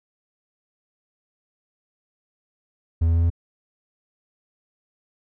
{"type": "tone with pitch steps", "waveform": "triangle", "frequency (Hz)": [82.41, 83.13, 83.85, 84.58], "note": ["E2", "E2", "E2", "E2"], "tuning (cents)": [0, 15, 30, 45], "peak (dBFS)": -14, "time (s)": [3.01, 3.302], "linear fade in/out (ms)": 10, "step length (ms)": 73, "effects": []}